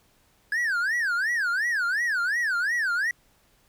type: tone with vibrato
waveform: triangle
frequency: 1642 Hz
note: G#6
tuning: 20 cents flat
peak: -21 dBFS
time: 0.52-3.11 s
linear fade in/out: 2 ms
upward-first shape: sine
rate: 2.8 Hz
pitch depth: 290 cents each way
effects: pink hiss -63 dBFS RMS until 3.68 s